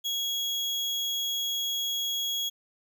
35% pulse tone, 3322 Hz, G#7, in tune, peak -26 dBFS, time 0.04-2.5 s, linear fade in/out 20 ms, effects none

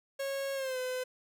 45% pulse tone with pitch glide, 548 to 508.4 Hz, C#5 to C5, -20 to -50 cents, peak -33 dBFS, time 0.19-1.04 s, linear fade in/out 10 ms, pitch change -130 cents, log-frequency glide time 0.54-0.78 s, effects none

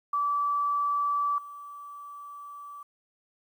sine tone with level steps, 1156 Hz, D6, 28 cents flat, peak -24 / -40 dBFS, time 0.13-2.83 s, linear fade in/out 5 ms, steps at 1.38 s, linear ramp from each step 2 ms, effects 10-bit

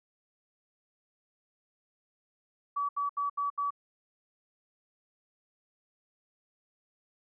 sine tone bursts, 1143 Hz, D6, 47 cents flat, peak -28 dBFS, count 5, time 2.76-3.706 s, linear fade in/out 10 ms, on 130 ms, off 74 ms, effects none

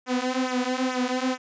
sawtooth tone with flanger, 254.2 Hz, C4, 50 cents flat, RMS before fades -26 dBFS, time 0.06-1.38 s, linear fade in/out 50 ms, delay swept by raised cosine 0.22 to 4.82 ms, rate 2.3 Hz, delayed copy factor -0.85, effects resampled to 16000 Hz

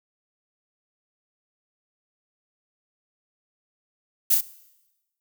violet noise with echo, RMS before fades -18 dBFS, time 4.3-4.35 s, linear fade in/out 10 ms, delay 31 ms, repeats 2, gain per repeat -3 dB, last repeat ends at 4.412 s, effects noise-tail reverb RT60 1.0 s tail -19 dB re dry

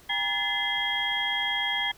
sine tone cluster, 804 / 953 / 1724 / 2058 / 3257 Hz, G5 / A#5 / A6 / C7 / G#7, +44 / +38 / -36 / -29 / -34 cents, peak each -35 / -37 / -33 / -30 / -28 dBFS, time 0.09-1.92 s, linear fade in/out 10 ms, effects pink hiss -54 dBFS RMS until 1.97 s

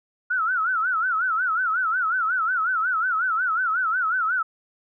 sine tone with vibrato, 1396.9 Hz, F6, in tune, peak -20 dBFS, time 0.3-4.43 s, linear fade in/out 10 ms, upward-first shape sine, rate 5.5 Hz, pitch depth 160 cents each way, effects none

